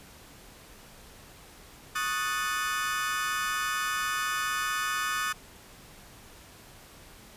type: chord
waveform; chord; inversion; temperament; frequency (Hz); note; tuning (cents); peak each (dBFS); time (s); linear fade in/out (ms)
35% pulse; D# half-diminished seventh; third; equal; 1108.7 / 1244.5 / 1480 / 1760; C#6 / D#6 / F#6 / A6; 0 / 0 / 0 / 0; -36 / -30 / -32 / -32; 1.95-5.33; 10
effects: pink hiss -51 dBFS RMS until 7.36 s + resampled to 32000 Hz